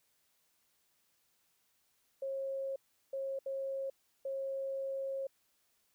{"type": "tone bursts at uneven times", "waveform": "sine", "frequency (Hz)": 541, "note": "C#5", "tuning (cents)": -42, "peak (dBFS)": -35, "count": 4, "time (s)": [[2.22, 2.76], [3.13, 3.39], [3.46, 3.9], [4.25, 5.27]], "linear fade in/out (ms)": 5, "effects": ["white hiss -75 dBFS RMS until 5.94 s"]}